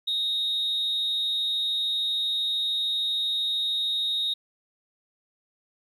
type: tone with amplitude modulation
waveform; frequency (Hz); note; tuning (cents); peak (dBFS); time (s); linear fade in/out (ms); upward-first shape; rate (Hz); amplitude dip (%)
sine; 3740; A#7; +5; -20; 0.07-4.34; 10; sine; 247; 55
effects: tanh soft clip ceiling -20 dBFS + 10-bit